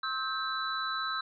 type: tone cluster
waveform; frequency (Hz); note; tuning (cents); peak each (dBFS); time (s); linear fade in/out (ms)
sine; 1069 / 1292 / 1569 / 3967; C6 / E6 / G6 / B7; +37 / -35 / +1 / +7; -40 / -34 / -36 / -37; 0.03-1.21; 5
effects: none